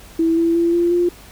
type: tone with pitch steps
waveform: sine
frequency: 328.3 / 333.7 / 339.1 / 344.6 / 350.2 Hz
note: E4 / E4 / E4 / F4 / F4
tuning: -7 / +21 / +49 / -23 / +5 cents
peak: -13 dBFS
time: 0.19-1.09 s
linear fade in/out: 5 ms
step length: 180 ms
effects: added 50 Hz sine -45 dBFS peak until 1.31 s + pink hiss -43 dBFS RMS until 1.31 s